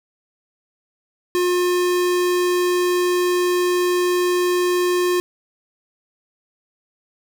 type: tone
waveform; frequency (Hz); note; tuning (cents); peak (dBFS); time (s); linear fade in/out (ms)
square; 357.4; F4; +40; -17; 1.35-5.2; 0
effects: none